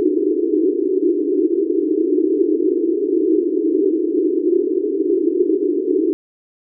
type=band-pass noise; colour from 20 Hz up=pink; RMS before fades=-17 dBFS; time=0-6.13 s; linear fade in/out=0 ms; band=300 to 420 Hz; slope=96 dB/octave; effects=none